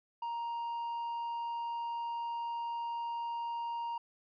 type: tone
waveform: triangle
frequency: 936 Hz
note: A#5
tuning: 7 cents sharp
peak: -33 dBFS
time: 0.22-3.98 s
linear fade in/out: 5 ms
effects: resampled to 11025 Hz